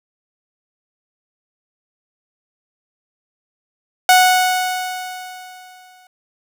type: tone with exponential decay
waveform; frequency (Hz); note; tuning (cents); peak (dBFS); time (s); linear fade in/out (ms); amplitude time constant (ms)
sawtooth; 737; F#5; -7; -3; 4.09-6.07; 2; 430
effects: none